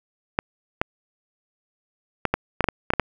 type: clicks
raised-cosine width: 0.5 ms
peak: -4 dBFS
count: 10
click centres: 0.389 / 0.815 / 2.253 / 2.34 / 2.607 / 2.642 / 2.687 / 2.904 / 2.936 / 2.997 s
effects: 7-bit